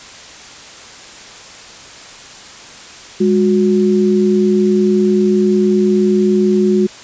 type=tone pair together; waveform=sine; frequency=205 / 365.3 Hz; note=G#3 / F#4; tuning=-22 / -22 cents; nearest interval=minor seventh; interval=1000 cents; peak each=-12 dBFS; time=3.2-6.87 s; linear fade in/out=10 ms; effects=white hiss -35 dBFS RMS until 7.03 s + resampled to 16000 Hz